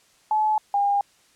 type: tone pair in turn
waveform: sine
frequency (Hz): 859 / 806.8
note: A5 / G5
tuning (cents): -42 / +50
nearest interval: minor second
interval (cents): 108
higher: first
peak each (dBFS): -18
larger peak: neither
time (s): 0.31-0.58 / 0.74-1.01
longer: neither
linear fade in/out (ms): 2
effects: white hiss -59 dBFS RMS until 1.35 s + low-pass 9000 Hz 12 dB/octave